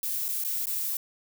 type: noise with dropouts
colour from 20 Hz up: violet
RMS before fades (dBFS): -30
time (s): 0.03-0.97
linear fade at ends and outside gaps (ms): 2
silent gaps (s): 0.283-0.287 / 0.439-0.447 / 0.657-0.669
effects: none